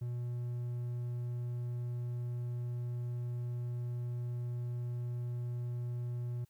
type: tone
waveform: triangle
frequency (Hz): 121.2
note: B2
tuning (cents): -32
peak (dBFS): -33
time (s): 0.01-6.45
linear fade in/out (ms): 10
effects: white hiss -75 dBFS RMS until 6.49 s